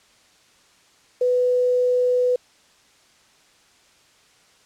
sine tone with quantisation, 497.1 Hz, B4, 11 cents sharp, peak -16 dBFS, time 1.21-2.36 s, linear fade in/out 5 ms, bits 7, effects white hiss -56 dBFS RMS until 4.65 s + low-pass 7000 Hz 12 dB/octave

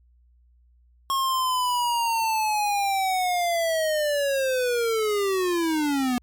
square linear sweep, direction down, 1087 to 241.4 Hz, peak -22 dBFS, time 1.1-6.18 s, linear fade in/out 0 ms, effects added 60 Hz sine -55 dBFS peak until 6.22 s + MP3 96 kbps

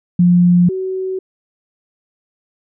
sine tone pair in turn, 176.5 / 376.5 Hz, F3 / F#4, +19 / +30 cents, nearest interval octave + minor second, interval 1311 cents, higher second, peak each -7 / -18 dBFS, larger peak first, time 0.19-0.69 / 0.69-1.19 s, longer neither, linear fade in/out 5 ms, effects none

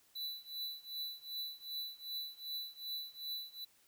square tone with tremolo, 3974 Hz, B7, 10 cents sharp, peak -38 dBFS, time 0.15-3.65 s, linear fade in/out 10 ms, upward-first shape triangle, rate 2.6 Hz, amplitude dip 95%, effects white hiss -69 dBFS RMS until 3.87 s

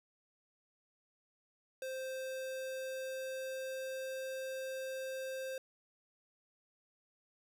square tone with pitch glide, 523.3 to 526.3 Hz, C5 to C5, 0 to +10 cents, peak -40 dBFS, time 1.82-5.58 s, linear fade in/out 2 ms, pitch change +10 cents, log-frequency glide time 2.12-4.26 s, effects 11-bit

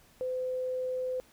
sine tone, 510 Hz, C5, 44 cents flat, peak -30 dBFS, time 0.21-1.2 s, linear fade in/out 0 ms, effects pink hiss -61 dBFS RMS until 1.32 s

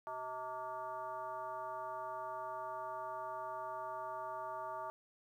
sine tone with frequency modulation, 900 Hz, A5, 39 cents sharp, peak -40 dBFS, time 0.07-4.9 s, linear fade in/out 0 ms, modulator 260 Hz, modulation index 1.3, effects 12-bit

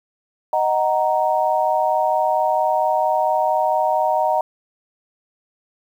sine chord, D# minor, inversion none, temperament just, 622.3 / 746.7 / 933.4 Hz, D#5 / F#5 / A#5, 0 / +16 / +2 cents, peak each -20 dBFS, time 0.53-4.41 s, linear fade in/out 2 ms, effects 8-bit

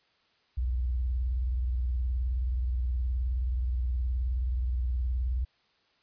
sine tone with vibrato, 61.74 Hz, B1, in tune, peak -26 dBFS, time 0.57-5.45 s, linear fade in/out 10 ms, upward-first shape square, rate 19 Hz, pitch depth 140 cents each way, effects white hiss -68 dBFS RMS until 6.02 s + resampled to 11025 Hz

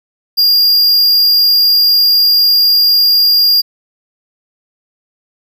square tone, 4814 Hz, D8, 42 cents sharp, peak -7 dBFS, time 0.37-3.62 s, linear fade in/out 20 ms, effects none

